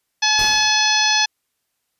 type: harmonic tone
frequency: 856 Hz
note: A5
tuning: 48 cents flat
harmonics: 1 / 2 / 3 / 4 / 5 / 6 / 7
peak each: -22 / -22 / -22 / -22 / -22 / -22 / -22 dBFS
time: 0.22-1.26 s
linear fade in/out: 10 ms
type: noise with exponential decay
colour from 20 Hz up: pink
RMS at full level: -28 dBFS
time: 0.39-1.04 s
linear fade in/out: 0 ms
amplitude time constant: 140 ms
effects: white hiss -73 dBFS RMS until 1.99 s + resampled to 32000 Hz